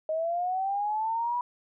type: linear sweep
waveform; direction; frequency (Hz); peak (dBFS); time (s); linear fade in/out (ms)
sine; up; 622.3 to 982; -26; 0.09-1.41; 2
effects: none